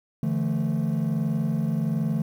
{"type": "chord", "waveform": "triangle", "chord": "D suspended second", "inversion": "none", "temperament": "equal with one note detuned", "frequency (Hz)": [146.83, 168.08, 220], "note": ["D3", "E3", "A3"], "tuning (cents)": [0, 34, 0], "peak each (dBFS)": -24, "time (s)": [0.23, 2.22], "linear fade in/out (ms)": 2, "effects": ["tanh soft clip ceiling -16 dBFS", "9-bit"]}